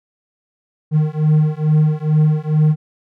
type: beating tone pair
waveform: triangle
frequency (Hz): 152.5 / 154.8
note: D#3 / D#3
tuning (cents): -34 / -9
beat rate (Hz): 2.3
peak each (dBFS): -13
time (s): 0.91-2.76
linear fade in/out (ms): 50
effects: none